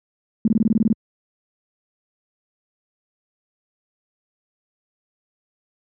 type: tone bursts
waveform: sine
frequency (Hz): 219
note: A3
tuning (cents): -8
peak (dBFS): -12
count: 10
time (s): 0.45-0.928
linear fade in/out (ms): 2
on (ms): 28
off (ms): 22
effects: high-pass 80 Hz 12 dB/octave